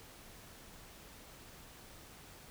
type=silence; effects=pink hiss -55 dBFS RMS until 2.5 s